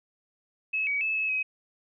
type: tone with pitch steps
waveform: sine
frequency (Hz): 2583 / 2266 / 2609 / 2589 / 2536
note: E7 / C#7 / E7 / E7 / D#7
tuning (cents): -36 / +37 / -18 / -32 / +32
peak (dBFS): -25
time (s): 0.73-1.43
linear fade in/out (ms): 10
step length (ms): 140
effects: none